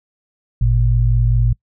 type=tone pair together; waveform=sine; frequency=51.91 / 116.54 Hz; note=G#1 / A#2; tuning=0 / 0 cents; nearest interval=octave + major second; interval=1400 cents; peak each=-14 dBFS; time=0.61-1.53 s; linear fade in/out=5 ms; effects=noise-tail reverb RT60 0.1 s tail -25 dB re dry